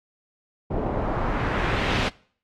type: noise with low-pass filter sweep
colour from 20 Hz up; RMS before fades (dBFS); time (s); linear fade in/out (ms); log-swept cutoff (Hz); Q
pink; -25; 0.7-2.09; 10; 580 to 3600; 1.2
effects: noise-tail reverb RT60 0.5 s tail -22 dB re dry + AAC 48 kbps